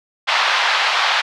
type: band-pass noise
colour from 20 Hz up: pink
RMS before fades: -17 dBFS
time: 0.27-1.22 s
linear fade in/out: 20 ms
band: 820 to 4300 Hz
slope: 24 dB/octave
effects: none